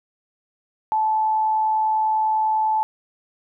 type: tone with amplitude modulation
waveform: sine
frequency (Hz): 870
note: A5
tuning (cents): -20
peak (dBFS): -16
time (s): 0.92-2.83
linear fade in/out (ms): 0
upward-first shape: sine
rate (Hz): 110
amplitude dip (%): 25
effects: none